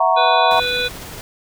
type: chord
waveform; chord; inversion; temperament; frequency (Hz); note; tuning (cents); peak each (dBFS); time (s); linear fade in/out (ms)
sine; F# dominant seventh; third; equal; 659.3 / 740 / 932.3 / 1108.7; E5 / F#5 / A#5 / C#6; 0 / 0 / 0 / 0; -18 / -17 / -17 / -19; 0-0.6; 5
type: harmonic tone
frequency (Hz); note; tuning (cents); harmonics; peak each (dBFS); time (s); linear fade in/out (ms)
493.9; B4; 0; 1 / 3 / 5 / 7 / 8; -24 / -24 / -24 / -24 / -24; 0.16-0.89; 20
type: noise with tremolo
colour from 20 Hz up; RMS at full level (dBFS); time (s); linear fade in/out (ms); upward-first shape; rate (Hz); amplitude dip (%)
pink; -32; 0.51-1.21; 0; triangle; 18; 30
effects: none